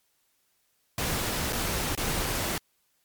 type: noise with dropouts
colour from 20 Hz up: pink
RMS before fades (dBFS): -29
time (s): 0.98-2.58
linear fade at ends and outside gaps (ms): 2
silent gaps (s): 1.525-1.529 / 1.951-1.975
effects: white hiss -71 dBFS RMS until 3.04 s + MP3 96 kbps